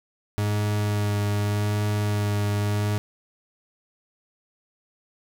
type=tone with vibrato; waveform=40% pulse; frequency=103.7 Hz; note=G#2; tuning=2 cents flat; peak=-21 dBFS; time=0.38-2.98 s; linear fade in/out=0 ms; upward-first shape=sine; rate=0.84 Hz; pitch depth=14 cents each way; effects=none